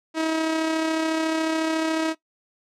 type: tone with amplitude modulation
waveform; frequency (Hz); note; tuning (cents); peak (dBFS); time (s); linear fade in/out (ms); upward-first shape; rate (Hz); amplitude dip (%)
sawtooth; 319.9; D#4; +48; -16; 0.14-2.15; 50; sine; 34; 35
effects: noise-tail reverb RT60 0.1 s tail -17 dB re dry + low-pass 7000 Hz 12 dB/octave